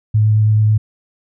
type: tone with vibrato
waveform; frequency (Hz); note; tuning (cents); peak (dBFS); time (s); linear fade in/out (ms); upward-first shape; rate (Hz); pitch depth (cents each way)
sine; 107.5; A2; -40; -9; 0.14-0.78; 10; sine; 9.1; 11
effects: none